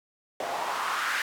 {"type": "noise with band-pass filter sweep", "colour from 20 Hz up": "white", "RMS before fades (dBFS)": -30, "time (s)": [0.4, 1.22], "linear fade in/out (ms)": 2, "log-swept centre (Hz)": [640, 1700], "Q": 2.9, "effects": []}